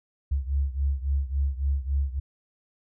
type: beating tone pair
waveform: sine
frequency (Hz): 68 / 71.6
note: C#2 / D2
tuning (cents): -33 / -43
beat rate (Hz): 3.6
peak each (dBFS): -25 / -28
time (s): 0.31-2.2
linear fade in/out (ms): 10
effects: none